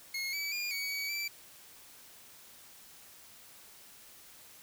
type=tone with pitch steps; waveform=25% pulse; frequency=2163 / 2291 / 2415 / 2249 / 2265 / 2329 Hz; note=C#7 / D7 / D7 / C#7 / C#7 / D7; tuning=-43 / -44 / +48 / +24 / +37 / -15 cents; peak=-30 dBFS; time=0.14-1.28 s; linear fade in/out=5 ms; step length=190 ms; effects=white hiss -55 dBFS RMS until 4.62 s